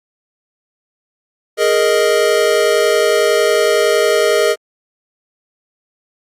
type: chord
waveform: square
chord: Ab suspended second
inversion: none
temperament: equal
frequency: 415.3 / 466.2 / 622.3 Hz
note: Ab4 / Bb4 / Eb5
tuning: 0 / 0 / 0 cents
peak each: -16 dBFS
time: 1.57-4.56 s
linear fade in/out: 50 ms
effects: low-pass 12000 Hz 12 dB/octave + Opus 48 kbps